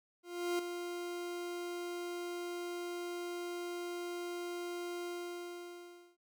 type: tone with ADSR envelope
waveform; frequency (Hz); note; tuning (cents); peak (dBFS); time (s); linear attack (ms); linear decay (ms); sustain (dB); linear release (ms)
40% pulse; 350; F4; +4; -30; 0.23-6.17; 360; 4; -8; 1100
effects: none